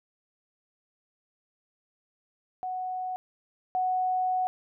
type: tone pair in turn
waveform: sine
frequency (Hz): 740 / 740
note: F#5 / F#5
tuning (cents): 0 / 0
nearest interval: unison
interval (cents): 0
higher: neither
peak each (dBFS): -30 / -24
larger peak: second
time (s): 2.63-3.16 / 3.75-4.47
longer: second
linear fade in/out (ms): 0
effects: none